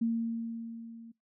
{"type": "tone with level ramp", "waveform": "sine", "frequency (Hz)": 229.4, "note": "A#3", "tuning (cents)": -28, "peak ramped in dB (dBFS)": [-25, -46], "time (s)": [0.01, 1.12], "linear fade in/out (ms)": 10, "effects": ["noise-tail reverb RT60 0.2 s tail -25 dB re dry"]}